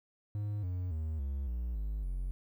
triangle tone with pitch steps, 103.83 / 90.39 / 78.69 / 68.5 / 59.63 / 51.91 / 45.19 Hz, G#2 / F#2 / D#2 / C#2 / A#1 / G#1 / F#1, 0 / -40 / +20 / -20 / +40 / 0 / -40 cents, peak -31 dBFS, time 0.35-2.31 s, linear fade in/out 0 ms, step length 280 ms, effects 12-bit

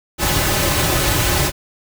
pink noise with comb filter, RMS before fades -17 dBFS, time 0.18-1.52 s, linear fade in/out 50 ms, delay 4.3 ms, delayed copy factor -0.65, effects none

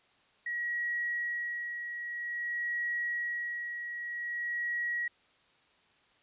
sine tone with tremolo, 1910 Hz, A#6, 42 cents sharp, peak -30 dBFS, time 0.46-5.08 s, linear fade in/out 5 ms, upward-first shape sine, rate 0.51 Hz, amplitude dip 50%, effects white hiss -66 dBFS RMS until 6.22 s + resampled to 8000 Hz

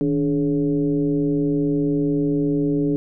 sine tone with frequency modulation, 289.3 Hz, D4, 26 cents flat, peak -17 dBFS, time 0.01-2.96 s, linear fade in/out 0 ms, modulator 133 Hz, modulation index 0.98, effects none

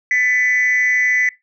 sine tone with amplitude modulation, 1998 Hz, B6, 20 cents sharp, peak -8 dBFS, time 0.11-1.29 s, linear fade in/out 2 ms, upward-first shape sine, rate 233 Hz, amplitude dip 80%, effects noise-tail reverb RT60 0.2 s tail -20 dB re dry + tanh soft clip ceiling -8 dBFS

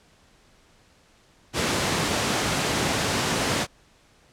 pink high-pass noise, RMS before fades -24 dBFS, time 1.53-3.67 s, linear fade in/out 50 ms, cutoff 110 Hz, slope 12 dB/octave, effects pink hiss -58 dBFS RMS until 4.32 s + low-pass 8000 Hz 12 dB/octave

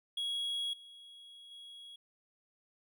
triangle tone with level steps, 3322 Hz, G#7, in tune, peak -32 / -50 / -47 dBFS, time 0.17-1.96 s, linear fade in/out 5 ms, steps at 0.73 / 1.51 s, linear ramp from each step 5 ms, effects none

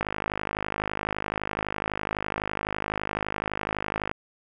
click train, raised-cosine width 0.5 ms, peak -12 dBFS, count 214, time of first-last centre 0.01-4.114 s, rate 51.9 Hz, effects none

